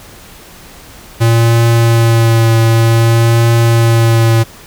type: tone with vibrato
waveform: square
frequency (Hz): 115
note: A#2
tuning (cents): -23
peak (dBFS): -7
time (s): 1.2-4.44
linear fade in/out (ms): 20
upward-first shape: triangle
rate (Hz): 0.54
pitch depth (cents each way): 20
effects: pink hiss -36 dBFS RMS until 4.66 s